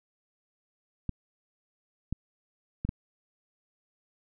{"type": "clicks", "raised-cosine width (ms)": 5, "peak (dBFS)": -18, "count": 4, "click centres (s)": [1.093, 2.126, 2.85, 2.891], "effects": []}